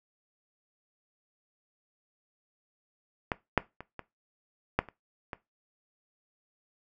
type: clicks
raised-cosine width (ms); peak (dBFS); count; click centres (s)
0.5; -13 / -6 / -26 / -23 / -8 / -30 / -21; 7; 3.318 / 3.577 / 3.806 / 3.993 / 4.79 / 4.887 / 5.332
effects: noise-tail reverb RT60 0.2 s tail -18 dB re dry